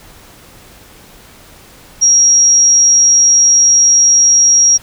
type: tone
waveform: sine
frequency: 5650 Hz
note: F8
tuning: 19 cents sharp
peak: -5 dBFS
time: 2.01-4.78 s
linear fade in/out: 20 ms
effects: pink hiss -40 dBFS RMS until 4.82 s